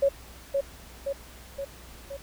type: tone with echo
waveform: sine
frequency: 554.4 Hz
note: C#5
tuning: in tune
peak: -18 dBFS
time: 0.02-0.09 s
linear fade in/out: 10 ms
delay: 520 ms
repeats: 4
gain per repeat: -4 dB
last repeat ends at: 2.17 s
effects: added 60 Hz sine -49 dBFS peak until 2.22 s + pink hiss -49 dBFS RMS until 2.22 s